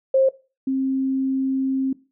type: tone pair in turn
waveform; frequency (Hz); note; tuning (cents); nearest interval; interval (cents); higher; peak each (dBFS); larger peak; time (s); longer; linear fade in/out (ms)
sine; 532 / 266; C5 / C4; +29 / +29; octave; 1200; first; -13 / -19; first; 0.14-0.29 / 0.67-1.93; second; 5
effects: noise-tail reverb RT60 0.3 s tail -19 dB re dry